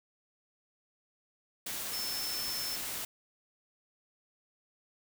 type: tone in noise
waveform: sine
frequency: 5300 Hz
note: E8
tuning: 9 cents sharp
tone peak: -36 dBFS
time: 1.93-2.76 s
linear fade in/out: 5 ms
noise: white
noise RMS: -38 dBFS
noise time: 1.66-3.05 s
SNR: -1 dB
effects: none